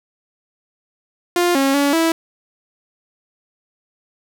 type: tone with pitch steps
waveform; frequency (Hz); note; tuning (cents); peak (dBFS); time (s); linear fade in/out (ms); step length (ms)
sawtooth; 351.1 / 272.7 / 283.5 / 327.8; F4 / C#4 / C#4 / E4; +9 / -28 / +39 / -10; -10; 1.36-2.12; 2; 190
effects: none